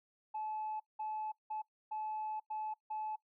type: tone bursts at uneven times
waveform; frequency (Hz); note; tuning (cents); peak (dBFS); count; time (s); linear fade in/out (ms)
sine; 862; A5; -36; -36; 6; 0.34-0.8 / 0.99-1.32 / 1.5-1.62 / 1.91-2.4 / 2.5-2.74 / 2.9-3.16; 10
effects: noise-tail reverb RT60 0.1 s tail -21 dB re dry + tanh soft clip ceiling -33 dBFS